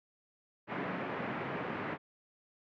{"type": "band-pass noise", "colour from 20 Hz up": "pink", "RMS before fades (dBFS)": -38, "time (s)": [0.67, 1.98], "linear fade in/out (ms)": 50, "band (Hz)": [140, 2200], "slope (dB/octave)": 24, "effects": []}